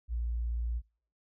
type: tone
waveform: sine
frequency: 58.27 Hz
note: A#1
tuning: in tune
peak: -30 dBFS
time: 0.08-0.82 s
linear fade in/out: 50 ms
effects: noise-tail reverb RT60 0.5 s tail -26 dB re dry